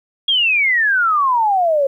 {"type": "exponential sweep", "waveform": "sine", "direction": "down", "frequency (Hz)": [3322, 535], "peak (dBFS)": -12, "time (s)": [0.28, 1.87], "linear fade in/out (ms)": 5, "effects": ["9-bit"]}